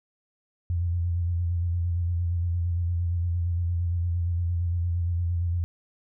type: tone with vibrato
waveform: sine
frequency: 86.4 Hz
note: F2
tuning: 18 cents flat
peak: -23 dBFS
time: 0.7-5.64 s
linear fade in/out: 0 ms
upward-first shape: square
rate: 8.7 Hz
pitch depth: 32 cents each way
effects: none